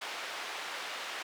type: band-pass noise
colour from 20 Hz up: white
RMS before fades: -40 dBFS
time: 0.01-1.23 s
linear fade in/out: 10 ms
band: 520 to 2900 Hz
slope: 12 dB/octave
effects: none